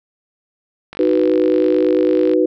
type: click train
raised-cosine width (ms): 0.3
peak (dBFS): -16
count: 70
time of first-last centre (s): 0.93-2.335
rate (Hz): 49.1
type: chord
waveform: sine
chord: B major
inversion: first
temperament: equal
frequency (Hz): 311.1 / 370 / 493.9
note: D#4 / F#4 / B4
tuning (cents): 0 / 0 / 0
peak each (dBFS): -16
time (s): 0.99-2.46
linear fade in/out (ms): 5
effects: none